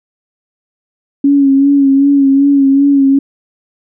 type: tone with vibrato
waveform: sine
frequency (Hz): 277.2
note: C#4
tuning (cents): 0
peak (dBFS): -5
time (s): 1.24-3.19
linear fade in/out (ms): 5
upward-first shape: sine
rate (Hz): 2.6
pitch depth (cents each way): 38
effects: none